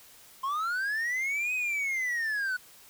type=linear two-way sweep; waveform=triangle; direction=up then down; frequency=1043 to 2536 to 1464 Hz; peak=-26 dBFS; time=0.43-2.57 s; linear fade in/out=10 ms; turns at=1.54 s; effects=white hiss -54 dBFS RMS until 2.89 s